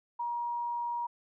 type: tone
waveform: sine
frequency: 951 Hz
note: A#5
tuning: 34 cents sharp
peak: -31 dBFS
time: 0.19-1.07 s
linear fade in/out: 10 ms
effects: none